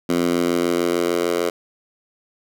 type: tone with high-pass filter sweep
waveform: 10% pulse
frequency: 86.7 Hz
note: F2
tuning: 12 cents flat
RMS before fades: -20 dBFS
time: 0.09-1.5 s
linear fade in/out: 5 ms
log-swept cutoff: 240 to 440 Hz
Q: 2
effects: none